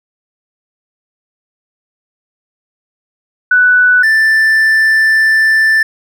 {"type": "tone pair in turn", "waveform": ["sine", "triangle"], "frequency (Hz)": [1487, 1768.4], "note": ["F#6", "A6"], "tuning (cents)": [8, 8], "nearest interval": "minor third", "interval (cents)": 300, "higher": "second", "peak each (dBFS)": -5, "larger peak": "neither", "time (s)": [[3.51, 4.03], [4.03, 5.83]], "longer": "second", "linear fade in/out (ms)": 5, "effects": []}